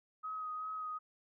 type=tone with vibrato; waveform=sine; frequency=1261 Hz; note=D#6; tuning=23 cents sharp; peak=-38 dBFS; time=0.23-0.99 s; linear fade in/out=20 ms; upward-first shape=sine; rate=2.6 Hz; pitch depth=19 cents each way; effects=none